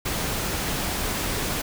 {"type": "noise", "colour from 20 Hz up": "pink", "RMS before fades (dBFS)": -27, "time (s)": [0.05, 1.62], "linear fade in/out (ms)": 10, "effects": []}